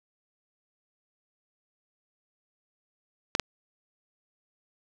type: clicks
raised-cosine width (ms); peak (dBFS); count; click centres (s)
0.2; -6; 2; 3.351 / 3.397
effects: none